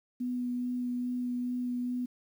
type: tone with vibrato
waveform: sine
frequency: 246.9 Hz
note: B3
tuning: in tune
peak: -30 dBFS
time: 0.2-2.06 s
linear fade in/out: 10 ms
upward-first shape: sine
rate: 2.4 Hz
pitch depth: 9 cents each way
effects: 10-bit